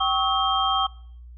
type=tone cluster; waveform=sine; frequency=772 / 1110 / 1287 / 3188 Hz; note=G5 / C#6 / E6 / G7; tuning=-27 / +2 / -42 / +28 cents; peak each=-25 dBFS; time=0-0.87 s; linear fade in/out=10 ms; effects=noise-tail reverb RT60 0.6 s tail -22 dB re dry + added 60 Hz sine -40 dBFS peak until 1.37 s